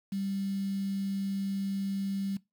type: tone with quantisation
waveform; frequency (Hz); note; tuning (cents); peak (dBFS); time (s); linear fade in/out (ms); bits
sine; 196; G3; 0; -30; 0.12-2.37; 5; 8
effects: noise-tail reverb RT60 0.2 s tail -21 dB re dry